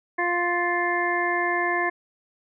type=harmonic tone; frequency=350 Hz; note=F4; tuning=4 cents sharp; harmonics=1 / 2 / 3 / 5 / 6; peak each=-28 / -28 / -28 / -26 / -30 dBFS; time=0.18-1.9 s; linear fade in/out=10 ms; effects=none